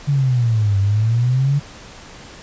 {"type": "exponential two-way sweep", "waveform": "sine", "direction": "down then up", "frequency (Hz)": [145.9, 97.2, 145.9], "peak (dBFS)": -13, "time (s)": [0.07, 1.6], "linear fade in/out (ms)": 20, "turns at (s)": 0.79, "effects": ["pink hiss -39 dBFS RMS until 2.42 s", "resampled to 16000 Hz"]}